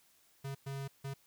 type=tone bursts at uneven times; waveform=square; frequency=137.3 Hz; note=C#3; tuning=16 cents flat; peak=-39 dBFS; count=3; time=0.44-0.55 / 0.66-0.88 / 1.04-1.14 s; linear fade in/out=10 ms; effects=white hiss -68 dBFS RMS until 1.26 s